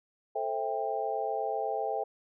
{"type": "chord", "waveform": "sine", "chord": "A minor seventh", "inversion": "none", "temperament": "just", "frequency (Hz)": [440, 528, 660, 792], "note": ["A4", "C5", "E5", "G5"], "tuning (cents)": [0, 16, 2, 18], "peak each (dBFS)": [-35, -37, -35, -33], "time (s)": [0.35, 2.04], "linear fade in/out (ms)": 10, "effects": []}